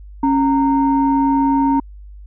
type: tone pair together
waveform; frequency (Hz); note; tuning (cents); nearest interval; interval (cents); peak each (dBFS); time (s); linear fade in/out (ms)
sine; 275 / 924; C#4 / A#5; -14 / -16; octave + major sixth; 2098; -13 / -16; 0.23-1.8; 5
effects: tanh soft clip ceiling -5 dBFS + added 50 Hz sine -34 dBFS peak until 2.26 s